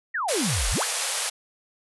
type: exponential two-way sweep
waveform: sine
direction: down then up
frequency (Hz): 1967 to 36 to 1967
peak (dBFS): -24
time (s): 0.14-0.84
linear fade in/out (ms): 10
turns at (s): 0.7
type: band-pass noise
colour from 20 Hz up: white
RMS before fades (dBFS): -28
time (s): 0.28-1.3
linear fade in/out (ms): 10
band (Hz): 440 to 11000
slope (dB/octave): 96
effects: none